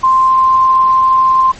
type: tone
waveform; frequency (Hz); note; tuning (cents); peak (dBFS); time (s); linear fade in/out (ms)
sine; 1046.5; C6; 0; -6; 0.03-1.52; 10
effects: pink hiss -35 dBFS RMS until 1.59 s + MP3 32 kbps